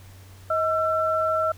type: tone pair together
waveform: sine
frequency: 634.7 / 1343 Hz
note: D#5 / E6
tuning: +34 / +32 cents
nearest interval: octave + minor second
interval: 1298 cents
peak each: -23 / -23 dBFS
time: 0.5-1.52 s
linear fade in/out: 5 ms
effects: added 94 Hz sine -44 dBFS peak until 1.57 s + pink hiss -52 dBFS RMS until 1.57 s